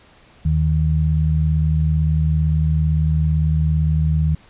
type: tone pair together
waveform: sine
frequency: 77.78 / 155.56 Hz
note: D#2 / D#3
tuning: 0 / 0 cents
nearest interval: octave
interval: 1200 cents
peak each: -17 dBFS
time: 0.45-4.35 s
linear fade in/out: 5 ms
effects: pink hiss -50 dBFS RMS until 4.49 s + resampled to 8000 Hz